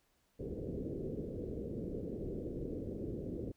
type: low-pass noise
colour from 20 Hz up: white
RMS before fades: -41 dBFS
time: 0.39-3.52 s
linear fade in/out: 10 ms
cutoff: 490 Hz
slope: 48 dB/octave
effects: pink hiss -75 dBFS RMS until 3.56 s